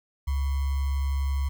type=tone with sample-and-hold; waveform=sine; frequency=69 Hz; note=C#2; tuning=7 cents flat; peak=-23 dBFS; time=0.27-1.49 s; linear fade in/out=10 ms; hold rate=1050 Hz; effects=none